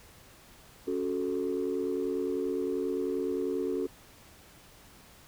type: chord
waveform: sine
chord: F# minor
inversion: second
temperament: equal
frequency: 277.2 / 370 / 440 Hz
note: C#4 / F#4 / A4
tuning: 0 / 0 / 0 cents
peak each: -33 / -31 / -32 dBFS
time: 0.87-3.87 s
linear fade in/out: 10 ms
effects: tanh soft clip ceiling -22 dBFS + pink hiss -55 dBFS RMS until 5.27 s